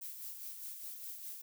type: noise with tremolo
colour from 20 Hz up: violet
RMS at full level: -44 dBFS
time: 0.01-1.42 s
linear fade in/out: 10 ms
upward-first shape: sine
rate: 4.9 Hz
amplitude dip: 45%
effects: none